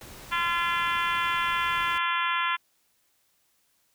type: noise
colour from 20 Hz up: pink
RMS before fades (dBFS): -45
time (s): 0.01-1.98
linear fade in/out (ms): 2
type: harmonic tone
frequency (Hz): 342.9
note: F4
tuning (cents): -32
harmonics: 3 / 4 / 5 / 6 / 7 / 8 / 9 / 10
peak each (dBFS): -28 / -30 / -32 / -34 / -35 / -36 / -37 / -38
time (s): 0.31-2.57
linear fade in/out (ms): 20
effects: white hiss -69 dBFS RMS until 3.94 s